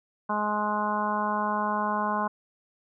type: harmonic tone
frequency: 210 Hz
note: G#3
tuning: 19 cents sharp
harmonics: 1 / 2 / 3 / 4 / 5 / 6 / 7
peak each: -32 / -39 / -34 / -31 / -28 / -38 / -36 dBFS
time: 0.29-2.28 s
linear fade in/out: 10 ms
effects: none